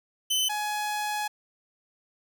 sawtooth tone pair in turn, 3041 / 840.4 Hz, F#7 / G#5, +47 / +20 cents, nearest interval octave + minor seventh, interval 2227 cents, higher first, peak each -20 / -24 dBFS, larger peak first, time 0.3-0.49 / 0.49-1.28 s, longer second, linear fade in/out 10 ms, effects none

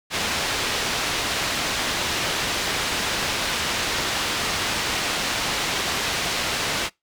white low-pass noise, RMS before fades -25 dBFS, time 0.1-6.9 s, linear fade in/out 50 ms, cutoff 4300 Hz, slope 12 dB/octave, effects noise-tail reverb RT60 0.2 s tail -25 dB re dry

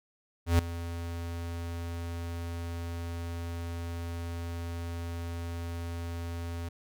square tone with ADSR envelope, 84.9 Hz, F2, 48 cents flat, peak -19 dBFS, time 0.46-6.69 s, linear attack 130 ms, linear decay 3 ms, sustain -16 dB, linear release 8 ms, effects none

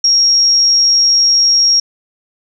sine tone, 5588 Hz, F8, in tune, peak -7 dBFS, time 0.04-1.8 s, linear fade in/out 5 ms, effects none

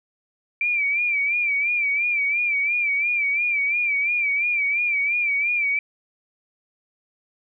sine tone with vibrato, 2339 Hz, D7, 8 cents flat, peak -19 dBFS, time 0.61-5.79 s, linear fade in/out 2 ms, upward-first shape sine, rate 2.9 Hz, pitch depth 77 cents each way, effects none

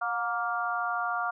harmonic tone with a mistuned harmonic, 233.4 Hz, A#3, 2 cents sharp, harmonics 3 / 4 / 5 / 6, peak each -32 / -38 / -32 / -32 dBFS, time 0.01-1.31 s, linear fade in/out 10 ms, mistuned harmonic 3, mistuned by +39 cents, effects none

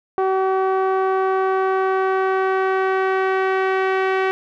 sawtooth tone with low-pass filter sweep, 380.3 Hz, F#4, 48 cents sharp, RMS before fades -19 dBFS, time 0.18-4.31 s, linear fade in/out 0 ms, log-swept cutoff 1000 to 2100 Hz, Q 1.6, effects none

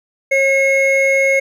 triangle tone pair together, 542.5 / 2168 Hz, C#5 / C#7, -37 / -39 cents, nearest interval 2 octaves, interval 2398 cents, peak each -12 dBFS, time 0.31-1.4 s, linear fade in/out 10 ms, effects none

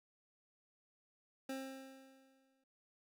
25% pulse tone with exponential decay, 266.4 Hz, C4, 31 cents sharp, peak -36 dBFS, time 1.49-2.64 s, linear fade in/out 5 ms, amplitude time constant 250 ms, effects none

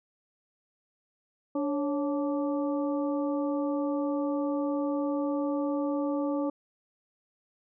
harmonic tone with a mistuned harmonic, 290.7 Hz, D4, 18 cents flat, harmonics 1 / 2 / 3 / 4, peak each -28 / -32 / -40 / -41 dBFS, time 1.55-6.5 s, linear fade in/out 5 ms, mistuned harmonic 2, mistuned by -84 cents, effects none

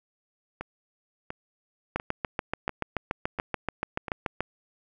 two click trains, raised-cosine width 0.5 ms, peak -19 / -12 dBFS, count 6 / 18, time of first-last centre 0.61-4.082 / 1.96-4.406 s, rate 1.44 / 6.95 Hz, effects none

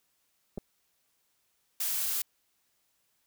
clicks, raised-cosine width 2 ms, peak -25 dBFS, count 2, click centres 0.576 / 0.581 s
blue noise, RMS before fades -31 dBFS, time 1.8-2.22 s, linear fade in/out 5 ms
effects white hiss -74 dBFS RMS until 3.26 s

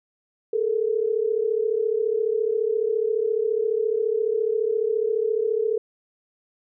sine tone pair together, 424.8 / 459.3 Hz, G#4 / A#4, +39 / -26 cents, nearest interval minor second, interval 135 cents, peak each -23 dBFS, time 0.53-5.78 s, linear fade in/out 5 ms, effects none

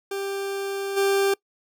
40% pulse tone with level steps, 394.4 Hz, G4, 11 cents sharp, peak -26 / -18 dBFS, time 0.11-1.34 s, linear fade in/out 5 ms, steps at 0.96 s, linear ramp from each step 20 ms, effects noise-tail reverb RT60 0.1 s tail -24 dB re dry

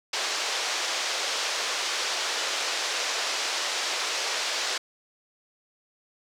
white band-pass noise, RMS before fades -29 dBFS, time 0.13-4.78 s, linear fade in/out 5 ms, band 410 to 6100 Hz, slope 24 dB/octave, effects none

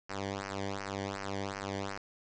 sawtooth tone with flanger, 98.4 Hz, G2, 7 cents sharp, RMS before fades -38 dBFS, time 0.09-1.98 s, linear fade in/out 10 ms, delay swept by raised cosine 0.27 to 0.78 ms, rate 2.7 Hz, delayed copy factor -1, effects resampled to 16000 Hz + 9-bit

